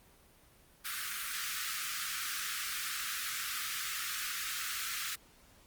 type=high-pass noise; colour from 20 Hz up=pink; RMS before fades=-38 dBFS; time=0.84-5.16 s; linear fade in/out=20 ms; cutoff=1200 Hz; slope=96 dB/octave; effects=pink hiss -62 dBFS RMS until 5.66 s + Opus 32 kbps